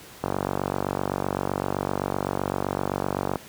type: click train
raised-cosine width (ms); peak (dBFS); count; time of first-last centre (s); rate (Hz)
1; -10; 150; 0.24-3.357; 47.8
effects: pink hiss -45 dBFS RMS until 3.48 s + high-pass 80 Hz 12 dB/octave